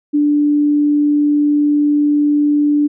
sine tone, 293.7 Hz, D4, in tune, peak -10 dBFS, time 0.13-2.88 s, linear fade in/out 20 ms, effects none

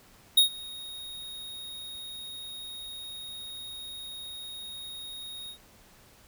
square tone with ADSR envelope, 3745 Hz, A#7, 7 cents sharp, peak -15 dBFS, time 0.37-5.58 s, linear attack 7 ms, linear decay 110 ms, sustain -24 dB, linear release 87 ms, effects pink hiss -57 dBFS RMS until 6.27 s

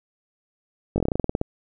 slowing click train, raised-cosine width 2 ms, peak -9 dBFS, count 13, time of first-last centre 0.96-1.414 s, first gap 20 ms, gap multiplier 1.11, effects none

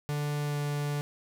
45% pulse tone with pitch glide, 146.83 to 145.82 Hz, D3 to D3, 0 to -12 cents, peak -29 dBFS, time 0.09-1.01 s, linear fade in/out 0 ms, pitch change -12 cents, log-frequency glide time 0.44-0.57 s, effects none

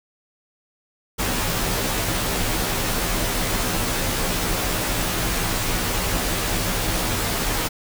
pink noise with comb filter, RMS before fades -23 dBFS, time 1.18-7.69 s, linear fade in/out 20 ms, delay 14 ms, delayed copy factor -0.85, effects none

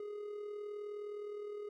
triangle tone with amplitude modulation, 415.3 Hz, G#4, in tune, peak -37 dBFS, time 0-1.69 s, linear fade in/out 2 ms, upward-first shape sine, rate 39.5 Hz, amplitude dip 45%, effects none

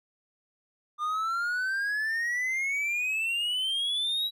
triangle exponential sweep, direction up, 1200 to 3902 Hz, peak -25 dBFS, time 0.98-4.31 s, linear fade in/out 50 ms, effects none

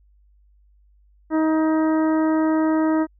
harmonic tone, 315.5 Hz, D#4, 24 cents sharp, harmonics 1 / 2 / 3 / 4 / 5 / 6, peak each -17 / -26 / -29 / -32 / -37 / -38 dBFS, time 1.3-3.07 s, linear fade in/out 50 ms, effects added 50 Hz sine -53 dBFS peak until 3.19 s

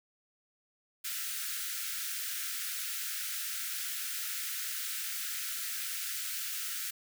white high-pass noise, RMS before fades -37 dBFS, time 1.04-6.91 s, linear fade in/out 10 ms, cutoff 1300 Hz, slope 96 dB/octave, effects none

